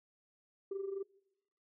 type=tone with amplitude modulation; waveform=sine; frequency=391.6 Hz; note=G4; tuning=2 cents flat; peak=-33 dBFS; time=0.71-1.03 s; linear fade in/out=5 ms; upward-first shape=sine; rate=23.9 Hz; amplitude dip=70%; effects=noise-tail reverb RT60 0.9 s tail -24 dB re dry + tanh soft clip ceiling -32 dBFS